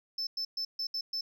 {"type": "tone bursts at uneven times", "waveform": "sine", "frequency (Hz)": 5274, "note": "E8", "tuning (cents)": 0, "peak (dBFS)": -29, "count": 6, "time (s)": [[0.18, 0.27], [0.37, 0.45], [0.57, 0.65], [0.79, 0.87], [0.94, 1.01], [1.13, 1.21]], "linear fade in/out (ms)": 5, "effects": ["tanh soft clip ceiling -30 dBFS"]}